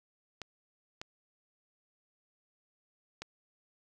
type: clicks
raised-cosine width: 0.2 ms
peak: -23 dBFS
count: 3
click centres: 0.417 / 1.015 / 3.22 s
effects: none